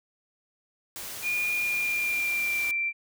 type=noise; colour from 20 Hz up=white; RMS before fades=-38 dBFS; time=0.96-2.71 s; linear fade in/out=0 ms
type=tone with pitch glide; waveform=sine; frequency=2429 to 2352 Hz; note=D#7 to D7; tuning=-42 to +2 cents; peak=-25 dBFS; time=1.22-2.93 s; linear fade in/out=50 ms; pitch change=-56 cents; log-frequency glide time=1.49-2.67 s
effects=none